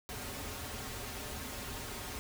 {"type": "noise with comb filter", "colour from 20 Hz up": "pink", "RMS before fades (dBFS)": -42, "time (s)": [0.09, 2.19], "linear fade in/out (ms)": 0, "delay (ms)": 6, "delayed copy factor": -0.65, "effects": []}